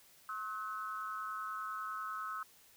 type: tone with amplitude modulation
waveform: sine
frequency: 1285 Hz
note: E6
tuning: 45 cents flat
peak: -34 dBFS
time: 0.29-2.43 s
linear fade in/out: 2 ms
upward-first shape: sine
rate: 210 Hz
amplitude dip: 95%
effects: white hiss -63 dBFS RMS until 2.76 s